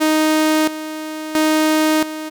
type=tone with tremolo; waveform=sawtooth; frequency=311.1 Hz; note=D#4; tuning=in tune; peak=-9 dBFS; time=0-2.3 s; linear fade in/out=20 ms; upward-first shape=square; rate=0.74 Hz; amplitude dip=75%; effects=none